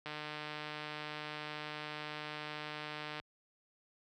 click train, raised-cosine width 0.3 ms, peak -26 dBFS, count 475, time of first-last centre 0.06-3.199 s, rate 151 Hz, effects high-pass 60 Hz 12 dB/octave

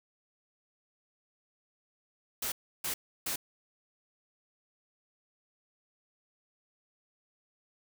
white noise bursts, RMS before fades -34 dBFS, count 3, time 2.42-3.36 s, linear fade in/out 5 ms, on 100 ms, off 320 ms, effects none

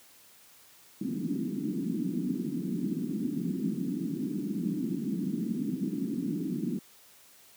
pink band-pass noise, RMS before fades -32 dBFS, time 1.01-6.79 s, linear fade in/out 5 ms, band 170 to 320 Hz, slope 48 dB/octave, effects white hiss -57 dBFS RMS until 7.56 s + high-pass 80 Hz 12 dB/octave

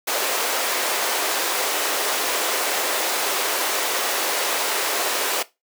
pink high-pass noise, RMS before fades -23 dBFS, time 0.07-5.43 s, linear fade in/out 10 ms, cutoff 410 Hz, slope 24 dB/octave, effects noise-tail reverb RT60 0.2 s tail -17 dB re dry

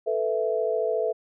sine chord, A suspended second, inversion none, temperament equal, 440 / 493.9 / 659.3 Hz, A4 / B4 / E5, 0 / 0 / 0 cents, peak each -26 / -28 / -27 dBFS, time 0.06-1.13 s, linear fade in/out 20 ms, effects none

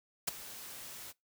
white noise with ADSR envelope, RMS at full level -30 dBFS, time 0.27-1.13 s, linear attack 13 ms, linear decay 12 ms, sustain -17 dB, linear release 32 ms, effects noise-tail reverb RT60 0.2 s tail -24 dB re dry

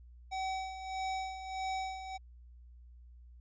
square tone with tremolo, 761 Hz, F#5, 48 cents sharp, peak -34 dBFS, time 0.31-2.18 s, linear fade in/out 20 ms, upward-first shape sine, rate 1.6 Hz, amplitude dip 65%, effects added 60 Hz sine -52 dBFS peak until 3.4 s + resampled to 16000 Hz

